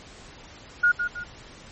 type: tone with echo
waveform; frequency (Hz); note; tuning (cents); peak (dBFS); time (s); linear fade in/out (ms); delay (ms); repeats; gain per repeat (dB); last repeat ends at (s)
sine; 1436; F6; +48; -15; 0.83-0.92; 10; 160; 2; -8; 1.24
effects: pink hiss -46 dBFS RMS until 1.71 s + MP3 32 kbps